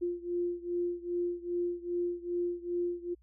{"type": "beating tone pair", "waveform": "sine", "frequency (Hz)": [349.2, 351.7], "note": ["F4", "F4"], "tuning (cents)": [0, 12], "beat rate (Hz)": 2.5, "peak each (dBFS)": [-33, -35], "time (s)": [0.01, 3.15], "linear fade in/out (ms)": 20, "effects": ["added 60 Hz sine -60 dBFS peak until 3.22 s"]}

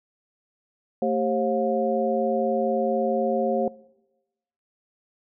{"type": "tone cluster", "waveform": "sine", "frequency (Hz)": [225.1, 393.8, 538, 711], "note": ["A3", "G4", "C5", "F5"], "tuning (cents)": [40, 8, 48, 31], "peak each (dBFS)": [-26, -28, -24, -28], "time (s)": [1.02, 3.68], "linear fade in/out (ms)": 2, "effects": ["noise-tail reverb RT60 1.0 s tail -22 dB re dry"]}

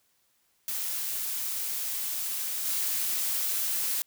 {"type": "noise with level steps", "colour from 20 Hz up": "blue", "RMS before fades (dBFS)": [-32, -29], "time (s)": [0.68, 4.02], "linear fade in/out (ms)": 0, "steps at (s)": 2.65, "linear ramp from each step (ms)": 5, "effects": ["white hiss -70 dBFS RMS until 4.06 s"]}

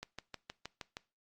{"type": "click train", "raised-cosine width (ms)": 0.2, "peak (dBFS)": -24, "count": 7, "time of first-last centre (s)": [0.03, 0.969], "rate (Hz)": 6.39, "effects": ["noise-tail reverb RT60 0.3 s tail -20 dB re dry", "Opus 48 kbps"]}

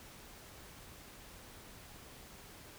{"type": "silence", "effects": ["pink hiss -54 dBFS RMS until 2.78 s"]}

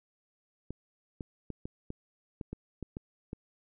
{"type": "clicks", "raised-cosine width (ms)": 3, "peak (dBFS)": -25, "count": 10, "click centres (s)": [0.706, 1.208, 1.503, 1.655, 1.904, 2.412, 2.53, 2.827, 2.969, 3.331], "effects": []}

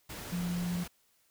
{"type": "tone in noise", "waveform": "sine", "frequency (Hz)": 175.7, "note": "F3", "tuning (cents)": 11, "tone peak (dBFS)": -31, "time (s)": [0.32, 0.84], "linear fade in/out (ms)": 10, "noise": "pink", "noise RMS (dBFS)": -43, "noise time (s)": [0.09, 0.88], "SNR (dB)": 9, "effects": ["white hiss -70 dBFS RMS until 1.3 s"]}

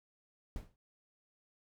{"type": "noise with exponential decay", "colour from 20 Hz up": "brown", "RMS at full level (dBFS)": -39, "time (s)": [0.56, 0.76], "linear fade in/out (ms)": 1, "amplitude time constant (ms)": 42, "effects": []}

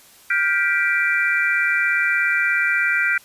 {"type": "chord", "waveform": "sine", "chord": "G dominant seventh", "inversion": "third", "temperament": "just", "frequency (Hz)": [1411.2, 1568, 1960, 2352], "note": ["F6", "G6", "B6", "D7"], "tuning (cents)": [18, 0, -14, 2], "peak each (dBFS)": -22, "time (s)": [0.3, 3.18], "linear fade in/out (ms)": 5, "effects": ["white hiss -49 dBFS RMS until 3.24 s", "resampled to 32000 Hz"]}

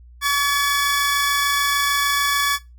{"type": "tone pair together", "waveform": "sawtooth", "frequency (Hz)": [1133.1, 1713], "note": ["C#6", "A6"], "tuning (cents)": [38, -47], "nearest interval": "perfect fifth", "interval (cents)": 715, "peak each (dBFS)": -16, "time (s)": [0.21, 2.59], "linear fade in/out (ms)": 50, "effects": ["noise-tail reverb RT60 0.2 s tail -17 dB re dry", "added 60 Hz sine -42 dBFS peak until 2.78 s"]}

